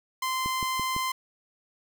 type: tone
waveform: sawtooth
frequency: 1038 Hz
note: C6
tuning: 14 cents flat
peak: -23 dBFS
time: 0.22-1.12 s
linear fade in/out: 5 ms
type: click train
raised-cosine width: 3 ms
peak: -23 dBFS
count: 4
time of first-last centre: 0.46-0.964 s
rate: 5.95 Hz
effects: none